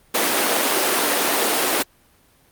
pink high-pass noise, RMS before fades -19 dBFS, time 0.14-1.83 s, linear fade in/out 10 ms, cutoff 290 Hz, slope 24 dB/octave, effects pink hiss -56 dBFS RMS until 2.51 s + Opus 32 kbps

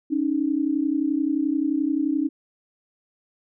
sine tone pair together, 278.1 / 309.6 Hz, C#4 / D#4, +6 / -9 cents, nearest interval major second, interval 185 cents, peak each -23 dBFS, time 0.1-2.29 s, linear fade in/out 20 ms, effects none

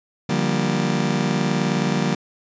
35% pulse chord, G minor seventh, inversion second, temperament just, 147 / 176.4 / 196 / 235.2 Hz, D3 / F3 / G3 / Bb3, +2 / +18 / 0 / +16 cents, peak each -23 dBFS, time 0.29-2.15 s, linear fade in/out 5 ms, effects resampled to 16000 Hz

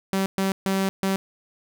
sawtooth tone bursts at uneven times, 192.9 Hz, G3, 28 cents flat, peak -17 dBFS, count 4, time 0.13-0.26 / 0.38-0.52 / 0.66-0.89 / 1.03-1.16 s, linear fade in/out 0 ms, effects none

